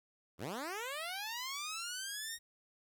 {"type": "linear sweep", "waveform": "10% pulse", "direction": "up", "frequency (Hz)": [69.3, 1883], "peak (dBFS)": -31, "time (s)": [0.38, 2.39], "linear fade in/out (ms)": 50, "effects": ["11-bit"]}